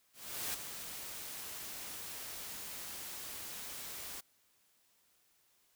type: noise with ADSR envelope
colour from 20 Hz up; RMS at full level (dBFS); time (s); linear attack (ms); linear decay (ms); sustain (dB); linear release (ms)
white; -37; 0.13-4.21; 410; 8; -8; 13
effects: white hiss -72 dBFS RMS until 5.75 s